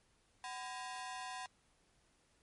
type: ring-modulated tone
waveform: sawtooth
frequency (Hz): 880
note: A5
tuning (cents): 0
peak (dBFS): -36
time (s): 0.44-1.46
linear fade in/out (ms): 0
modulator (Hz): 130
effects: pink hiss -73 dBFS RMS until 2.42 s + MP3 48 kbps